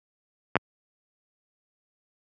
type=clicks; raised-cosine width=0.5 ms; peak=-5 dBFS; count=2; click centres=0.556 / 0.567 s; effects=high-pass 100 Hz 12 dB/octave